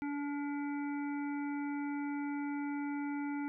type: harmonic tone with a mistuned harmonic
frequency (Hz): 287.6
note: D4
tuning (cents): -36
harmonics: 1 / 3 / 5 / 7 / 8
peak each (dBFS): -35 / -45 / -49 / -52 / -53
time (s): 0.02-3.48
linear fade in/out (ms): 0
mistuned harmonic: 5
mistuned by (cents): -20
effects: none